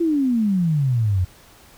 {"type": "exponential sweep", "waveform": "sine", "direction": "down", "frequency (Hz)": [346.9, 87.31], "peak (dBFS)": -16, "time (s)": [0, 1.25], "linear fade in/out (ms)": 10, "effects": ["pink hiss -49 dBFS RMS until 1.77 s"]}